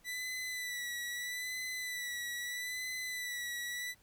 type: tone with vibrato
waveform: sawtooth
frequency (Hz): 1975.5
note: B6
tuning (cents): 0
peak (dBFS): -34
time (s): 0.04-3.95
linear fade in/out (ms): 50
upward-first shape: sine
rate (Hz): 0.78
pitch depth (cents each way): 39
effects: pink hiss -67 dBFS RMS until 4.02 s